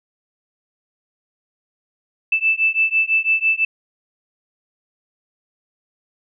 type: beating tone pair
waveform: sine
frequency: 2637 / 2643 Hz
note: E7 / E7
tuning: 0 / +4 cents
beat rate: 6 Hz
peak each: -18 dBFS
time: 2.32-3.65 s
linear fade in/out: 5 ms
effects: none